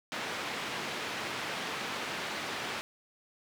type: band-pass noise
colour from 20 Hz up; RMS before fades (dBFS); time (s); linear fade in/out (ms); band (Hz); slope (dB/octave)
white; -37; 0.12-2.81; 0; 140 to 2800; 12
effects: none